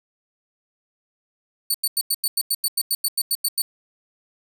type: tone bursts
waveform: 10% pulse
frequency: 4490 Hz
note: C#8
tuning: 21 cents sharp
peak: -12 dBFS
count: 15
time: 1.7-3.62 s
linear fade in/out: 5 ms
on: 44 ms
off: 90 ms
effects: none